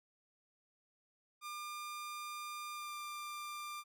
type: tone with pitch glide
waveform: sawtooth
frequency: 1200 to 1191 Hz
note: D6 to D6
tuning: +37 to +24 cents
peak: -39 dBFS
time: 1.41-3.84 s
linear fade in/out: 50 ms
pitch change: -13 cents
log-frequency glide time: 2.74-2.94 s
effects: none